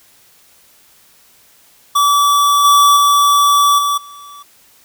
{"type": "tone with level steps", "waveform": "square", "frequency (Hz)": 1152, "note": "D6", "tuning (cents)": -34, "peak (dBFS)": [-10, -7, -9, -14, -34], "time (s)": [1.95, 4.43], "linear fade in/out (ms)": 10, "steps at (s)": [2.64, 2.96, 3.78, 3.97], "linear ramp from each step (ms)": 10, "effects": ["white hiss -49 dBFS RMS until 4.84 s"]}